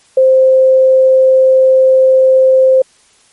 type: tone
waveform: sine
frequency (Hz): 523.3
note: C5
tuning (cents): 0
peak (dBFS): -4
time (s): 0.17-2.82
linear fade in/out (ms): 5
effects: white hiss -49 dBFS RMS until 3.32 s + MP3 48 kbps